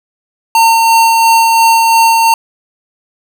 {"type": "tone with tremolo", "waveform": "square", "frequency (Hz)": 910, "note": "A#5", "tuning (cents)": -42, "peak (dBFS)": -5, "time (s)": [0.55, 2.34], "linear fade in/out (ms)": 2, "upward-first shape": "sine", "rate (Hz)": 2.9, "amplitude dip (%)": 25, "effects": []}